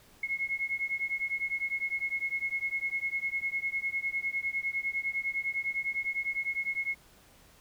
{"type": "beating tone pair", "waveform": "sine", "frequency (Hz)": [2167, 2176.9], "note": ["C#7", "C#7"], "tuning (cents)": [-40, -32], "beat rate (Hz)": 9.9, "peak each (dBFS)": [-33, -33], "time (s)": [0.23, 6.95], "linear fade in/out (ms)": 5, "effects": ["pink hiss -59 dBFS RMS until 7.6 s"]}